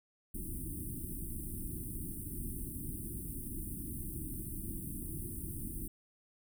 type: band-stop noise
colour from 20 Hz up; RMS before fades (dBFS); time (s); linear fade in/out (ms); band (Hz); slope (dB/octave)
pink; -41; 0.34-5.88; 5; 360 to 8700; 96
effects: none